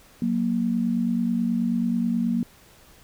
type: tone pair together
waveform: sine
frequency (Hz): 185.3 / 234.6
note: F#3 / A#3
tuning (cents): +3 / +11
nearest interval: major third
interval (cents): 408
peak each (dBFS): -26 / -22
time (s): 0.22-2.43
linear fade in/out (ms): 2
effects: pink hiss -53 dBFS RMS until 3.03 s